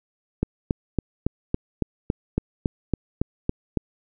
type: click train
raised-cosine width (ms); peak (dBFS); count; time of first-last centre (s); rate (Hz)
3; -8; 13; 0.43-3.773; 3.59
effects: none